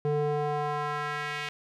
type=tone with band-pass filter sweep; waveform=square; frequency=147.9 Hz; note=D3; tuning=13 cents sharp; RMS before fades=-30 dBFS; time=0.05-1.49 s; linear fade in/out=0 ms; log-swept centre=380 to 2500 Hz; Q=1.6; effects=none